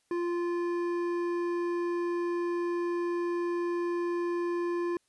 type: tone with hard clipping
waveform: triangle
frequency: 347 Hz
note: F4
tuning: 11 cents flat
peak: -30 dBFS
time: 0.11-4.97 s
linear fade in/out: 2 ms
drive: 14 dB
effects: white hiss -73 dBFS RMS until 5.08 s + resampled to 24000 Hz